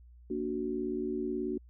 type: chord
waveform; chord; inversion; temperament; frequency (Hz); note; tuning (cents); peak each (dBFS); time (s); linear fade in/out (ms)
sine; Bb augmented; none; equal with one note detuned; 233.1 / 291.3 / 370; Bb3 / D4 / F#4; 0 / -14 / 0; -37 / -36 / -34; 0.3-1.58; 5
effects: added 60 Hz sine -52 dBFS peak until 1.69 s